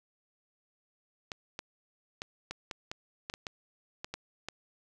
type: clicks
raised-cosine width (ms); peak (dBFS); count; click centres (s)
0.2; -20; 12; 1.318 / 1.591 / 2.219 / 2.51 / 2.712 / 2.915 / 3.299 / 3.339 / 3.468 / 4.045 / 4.14 / 4.486
effects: none